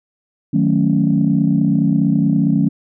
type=chord; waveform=sine; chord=D# half-diminished seventh; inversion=none; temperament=equal; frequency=155.56 / 185 / 220 / 277.2 Hz; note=D#3 / F#3 / A3 / C#4; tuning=0 / 0 / 0 / 0 cents; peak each=-17 dBFS; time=0.53-2.69 s; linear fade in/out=10 ms; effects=tanh soft clip ceiling -3 dBFS